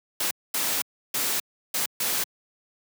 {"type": "noise bursts at uneven times", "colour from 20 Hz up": "white", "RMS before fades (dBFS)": -26, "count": 5, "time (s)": [[0.2, 0.31], [0.54, 0.82], [1.14, 1.4], [1.74, 1.86], [2, 2.24]], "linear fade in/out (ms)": 5, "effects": ["high-pass 150 Hz 12 dB/octave"]}